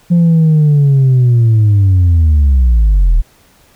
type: linear sweep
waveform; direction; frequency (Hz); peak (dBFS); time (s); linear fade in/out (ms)
sine; down; 174.61 to 36.79; -3; 0.1-3.22; 20
effects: tanh soft clip ceiling -4 dBFS + pink hiss -48 dBFS RMS until 3.75 s